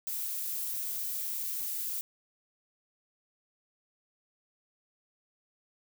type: noise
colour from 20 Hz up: violet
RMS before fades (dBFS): -35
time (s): 0.07-2.01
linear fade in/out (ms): 0
effects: none